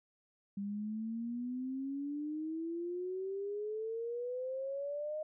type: exponential sweep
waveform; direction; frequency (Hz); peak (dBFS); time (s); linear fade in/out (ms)
sine; up; 197.9 to 622.3; -36; 0.57-5.23; 5
effects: none